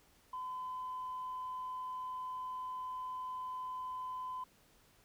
sine tone, 1016 Hz, B5, 49 cents sharp, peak -38 dBFS, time 0.33-4.44 s, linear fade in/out 5 ms, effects tanh soft clip ceiling -35 dBFS + pink hiss -67 dBFS RMS until 5.04 s

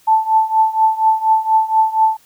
sine tone with tremolo, 880 Hz, A5, in tune, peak -7 dBFS, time 0.07-2.17 s, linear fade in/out 10 ms, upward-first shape triangle, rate 4.2 Hz, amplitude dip 90%, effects white hiss -52 dBFS RMS until 2.25 s

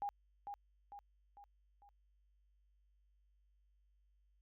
sine tone with echo, 811 Hz, G#5, 41 cents flat, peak -37 dBFS, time 0.02-0.09 s, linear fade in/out 0 ms, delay 450 ms, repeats 4, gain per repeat -6 dB, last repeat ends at 1.89 s, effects added 50 Hz sine -70 dBFS peak until 4.41 s

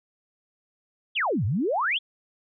sine exponential two-way sweep, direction down then up, 3562 to 91.1 to 3562 Hz, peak -22 dBFS, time 1.15-1.99 s, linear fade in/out 20 ms, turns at 1.45 s, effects none

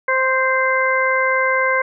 harmonic tone with a mistuned harmonic, 523.3 Hz, C5, in tune, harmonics 1 / 2 / 3 / 4, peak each -20 / -20 / -20 / -20 dBFS, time 0.08-1.82 s, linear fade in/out 5 ms, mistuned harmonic 4, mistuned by -16 cents, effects none

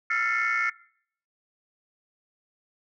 sine tone cluster, 1327 / 1390 / 1775 / 2072 / 2192 Hz, E6 / F6 / A6 / C7 / C#7, +11 / -9 / +15 / -17 / -20 cents, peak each -31 / -27 / -29 / -31 / -27 dBFS, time 0.1-0.7 s, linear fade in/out 5 ms, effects noise-tail reverb RT60 0.6 s tail -21 dB re dry + tanh soft clip ceiling -17 dBFS

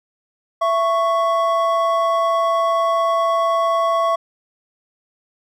triangle tone pair together, 667.1 / 1108.7 Hz, E5 / C#6, +20 / 0 cents, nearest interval major sixth, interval 880 cents, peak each -16 dBFS, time 0.61-4.16 s, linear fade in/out 10 ms, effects none

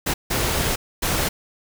pink noise bursts at uneven times, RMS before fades -22 dBFS, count 3, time 0.06-0.14 / 0.3-0.76 / 1.02-1.29 s, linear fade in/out 10 ms, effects none

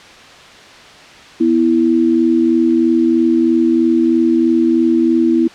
sine tone pair together, 246.5 / 329.6 Hz, B3 / E4, -3 / 0 cents, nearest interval perfect fourth, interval 503 cents, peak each -14 / -11 dBFS, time 1.4-5.48 s, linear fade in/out 10 ms, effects white hiss -38 dBFS RMS until 5.54 s + low-pass 4000 Hz 12 dB/octave

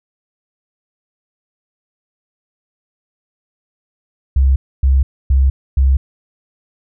sine tone bursts, 66.8 Hz, C2, 36 cents sharp, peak -8 dBFS, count 4, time 4.36-5.97 s, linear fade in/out 5 ms, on 200 ms, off 270 ms, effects none

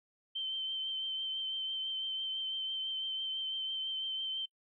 sine tone with vibrato, 3105 Hz, G7, 17 cents flat, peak -34 dBFS, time 0.35-4.46 s, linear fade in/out 10 ms, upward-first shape triangle, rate 6 Hz, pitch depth 23 cents each way, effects noise-tail reverb RT60 0.1 s tail -26 dB re dry

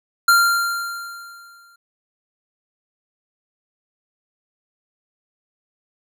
square tone with exponential decay, 1388 Hz, F6, 11 cents flat, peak -10 dBFS, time 0.28-1.76 s, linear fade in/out 5 ms, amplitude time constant 320 ms, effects none

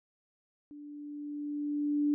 sine tone with level ramp, 292.9 Hz, D4, 5 cents flat, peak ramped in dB -45 to -24 dBFS, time 0.71-2.14 s, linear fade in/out 0 ms, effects none

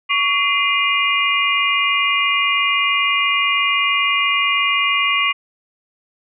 sine tone cluster, 1127 / 2065 / 2416 / 2839 Hz, C#6 / C7 / D7 / F7, +28 / -23 / +48 / +28 cents, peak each -20 dBFS, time 0.09-5.33 s, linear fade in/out 20 ms, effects none

